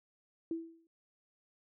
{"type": "tone with exponential decay", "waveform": "sine", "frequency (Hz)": 329.6, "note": "E4", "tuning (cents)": 0, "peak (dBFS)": -31, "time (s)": [0.51, 0.87], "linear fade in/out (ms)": 2, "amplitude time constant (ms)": 78, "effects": []}